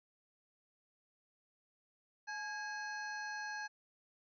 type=harmonic tone with a mistuned harmonic; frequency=850 Hz; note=G#5; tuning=40 cents sharp; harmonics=1 / 2 / 3 / 5 / 6 / 7; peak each=-45 / -42 / -55 / -53 / -62 / -55 dBFS; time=2.27-3.68 s; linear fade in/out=20 ms; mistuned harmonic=2; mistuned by=-61 cents; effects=none